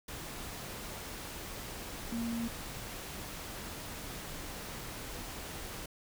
sine tone in noise, 232.1 Hz, A#3, 7 cents flat, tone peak -33 dBFS, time 2.12-2.48 s, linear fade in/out 5 ms, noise pink, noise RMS -43 dBFS, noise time 0.08-5.86 s, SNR +7 dB, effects none

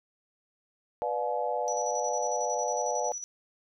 sine chord, B diminished seventh, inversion none, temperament just, 493.9 / 592.7 / 711.2 / 853.4 Hz, B4 / D5 / F5 / Ab5, 0 / +16 / +31 / +47 cents, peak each -33 dBFS, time 1.02-3.12 s, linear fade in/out 0 ms
sine tone with tremolo, 5900 Hz, F#8, 6 cents flat, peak -33 dBFS, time 1.68-3.24 s, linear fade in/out 0 ms, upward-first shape square, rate 11 Hz, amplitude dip 55%
effects none

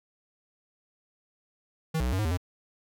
square tone with pitch steps, 159.8 / 61.4 / 62.6 / 94 / 106.7 / 80.1 / 89.6 Hz, D#3 / B1 / B1 / F#2 / G#2 / E2 / F2, +47 / -9 / +24 / +28 / +47 / -49 / +45 cents, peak -26 dBFS, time 1.94-2.374 s, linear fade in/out 10 ms, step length 62 ms, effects none

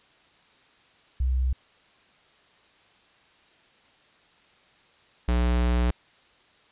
sine / square tone pair in turn, 63.9 / 60.3 Hz, C2 / B1, -40 / -41 cents, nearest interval minor second, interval 101 cents, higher first, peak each -21 dBFS, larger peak neither, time 1.2-1.53 / 5.28-5.91 s, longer second, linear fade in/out 5 ms, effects white hiss -59 dBFS RMS until 6.71 s + resampled to 8000 Hz

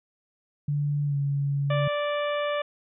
sine tone with pitch glide, 145.4 to 141.02 Hz, D3 to C#3, -17 to +30 cents, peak -23 dBFS, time 0.68-1.88 s, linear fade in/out 5 ms, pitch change -53 cents, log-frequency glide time 1.05-1.16 s
harmonic tone, 586 Hz, D5, 4 cents flat, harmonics 1 / 2 / 3 / 4 / 5 / 6, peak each -26 / -32 / -36 / -38 / -40 / -42 dBFS, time 1.7-2.62 s, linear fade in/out 5 ms
effects none

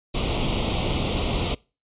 pink noise with comb filter, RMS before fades -24 dBFS, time 0.14-1.55 s, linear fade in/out 10 ms, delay 0.3 ms, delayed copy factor +0.9, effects noise-tail reverb RT60 0.3 s tail -23 dB re dry + resampled to 8000 Hz

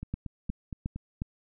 two click trains, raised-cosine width 5 ms, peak -19 / -24 dBFS, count 4 / 5, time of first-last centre 0.14-1.219 / 0.03-0.96 s, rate 2.78 / 4.3 Hz, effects none

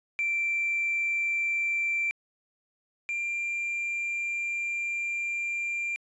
triangle tone pair in turn, 2349 / 2379 Hz, D7 / D7, 0 / +22 cents, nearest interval unison, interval 22 cents, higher second, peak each -22 / -26 dBFS, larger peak first, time 0.19-2.11 / 3.09-5.96 s, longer second, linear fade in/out 0 ms, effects tanh soft clip ceiling -22 dBFS + resampled to 22050 Hz

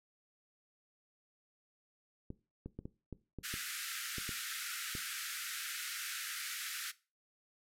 clicks, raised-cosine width 3 ms, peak -30 dBFS, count 10, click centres 2.304 / 2.66 / 2.79 / 2.855 / 3.127 / 3.387 / 3.54 / 4.183 / 4.292 / 4.952 s
pink band-pass noise, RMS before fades -42 dBFS, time 3.43-6.92 s, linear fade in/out 20 ms, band 1300 to 15000 Hz, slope 96 dB/octave
effects noise-tail reverb RT60 0.3 s tail -18 dB re dry

